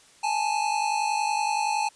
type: tone pair together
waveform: square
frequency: 829.3 / 880 Hz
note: G#5 / A5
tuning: -3 / 0 cents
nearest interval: minor second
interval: 103 cents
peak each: -27 dBFS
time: 0.23-1.89 s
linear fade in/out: 10 ms
effects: white hiss -55 dBFS RMS until 1.95 s + resampled to 22050 Hz